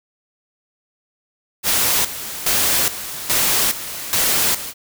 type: noise with tremolo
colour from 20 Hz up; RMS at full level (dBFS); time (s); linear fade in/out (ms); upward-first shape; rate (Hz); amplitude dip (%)
white; -17; 1.63-4.74; 50; square; 1.2; 75
effects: none